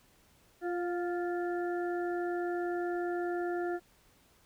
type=harmonic tone with a mistuned harmonic; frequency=349.2 Hz; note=F4; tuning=in tune; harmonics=1 / 2 / 4 / 5; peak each=-32 / -38 / -44 / -46 dBFS; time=0.61-3.8 s; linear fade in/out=50 ms; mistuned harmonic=2; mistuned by=+20 cents; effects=pink hiss -65 dBFS RMS until 4.45 s

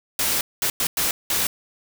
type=noise bursts at uneven times; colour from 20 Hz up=white; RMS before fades=-22 dBFS; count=5; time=0.19-0.41 / 0.62-0.7 / 0.8-0.87 / 0.97-1.11 / 1.3-1.47 s; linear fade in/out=2 ms; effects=none

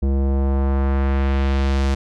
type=tone with low-pass filter sweep; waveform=square; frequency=68 Hz; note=C#2; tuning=33 cents flat; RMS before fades=-18 dBFS; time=0.02-1.95 s; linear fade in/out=10 ms; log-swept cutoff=400 to 6800 Hz; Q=0.92; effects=none

